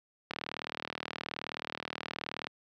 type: click train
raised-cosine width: 0.3 ms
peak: -19 dBFS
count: 85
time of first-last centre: 0.31-2.469 s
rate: 38.9 Hz
effects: high-pass 150 Hz 12 dB/octave